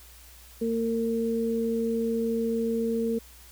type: tone pair together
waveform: sine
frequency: 228.4 / 456.9 Hz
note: A#3 / A#4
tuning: -35 / -35 cents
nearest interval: octave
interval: 1200 cents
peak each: -27 dBFS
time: 0.61-3.19 s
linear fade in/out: 10 ms
effects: added 60 Hz sine -51 dBFS peak until 3.51 s + white hiss -52 dBFS RMS until 3.51 s